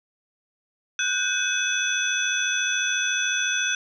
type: tone cluster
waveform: sine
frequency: 1472 / 1566 / 2551 / 3436 / 6000 Hz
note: F#6 / G6 / D#7 / A7 / F#8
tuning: -9 / -2 / +43 / -42 / +23 cents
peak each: -28 dBFS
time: 0.99-3.75 s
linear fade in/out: 2 ms
effects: tanh soft clip ceiling -10 dBFS